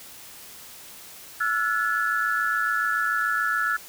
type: tone cluster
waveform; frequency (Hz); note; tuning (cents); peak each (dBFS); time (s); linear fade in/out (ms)
sine; 1339 / 1446 / 1715; E6 / F#6 / A6; +27 / -40 / -45; -26; 1.4-3.77; 10
effects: white hiss -44 dBFS RMS until 3.88 s